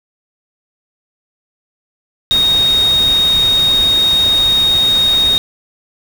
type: tone in noise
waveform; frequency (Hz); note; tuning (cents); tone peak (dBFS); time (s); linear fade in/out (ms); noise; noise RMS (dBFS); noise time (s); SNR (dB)
sine; 3729; A#7; 0; -9; 2.31-5.38; 0; pink; -24; 2.31-5.38; +12
effects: none